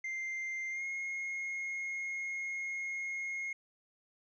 triangle tone with pitch glide, 2093 to 2152 Hz, C7 to C7, 0 to +48 cents, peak -34 dBFS, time 0.04-3.53 s, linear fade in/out 5 ms, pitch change +48 cents, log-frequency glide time 0.71-0.84 s, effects resampled to 16000 Hz

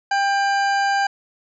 harmonic tone with a mistuned harmonic, 795 Hz, G5, 24 cents sharp, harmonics 1 / 2 / 3 / 4 / 5 / 6 / 8 / 9, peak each -18 / -22 / -35 / -36 / -42 / -32 / -41 / -43 dBFS, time 0.11-1.07 s, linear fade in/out 5 ms, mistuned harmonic 4, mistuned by -110 cents, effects none

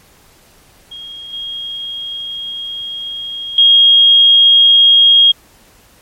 sine tone with level steps, 3261 Hz, G#7, 32 cents flat, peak -27 / -21 / -4 dBFS, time 0.91-5.32 s, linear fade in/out 10 ms, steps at 1.33 / 3.58 s, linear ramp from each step 2 ms, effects pink hiss -47 dBFS RMS until 6.01 s + MP3 64 kbps

